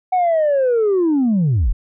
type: linear sweep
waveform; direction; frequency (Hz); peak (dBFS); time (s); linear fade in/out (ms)
sine; down; 751 to 31.8; -11; 0.12-1.73; 10
effects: tanh soft clip ceiling -11 dBFS